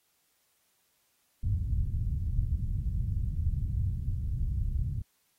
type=low-pass noise; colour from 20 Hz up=white; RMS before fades=-30 dBFS; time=1.43-5.02 s; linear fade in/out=5 ms; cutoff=110 Hz; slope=24 dB/octave; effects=white hiss -72 dBFS RMS until 5.38 s + AAC 48 kbps